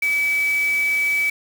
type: tone in noise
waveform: sine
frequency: 2292 Hz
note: D7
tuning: 43 cents flat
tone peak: -17 dBFS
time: 0.02-1.3 s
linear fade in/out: 5 ms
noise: white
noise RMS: -35 dBFS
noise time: 0.02-1.3 s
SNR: +15 dB
effects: none